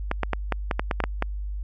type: clicks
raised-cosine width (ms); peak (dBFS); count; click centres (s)
0.5; -8; 10; 0.114 / 0.233 / 0.333 / 0.523 / 0.712 / 0.795 / 0.912 / 1.003 / 1.039 / 1.224
effects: added 50 Hz sine -28 dBFS peak until 1.63 s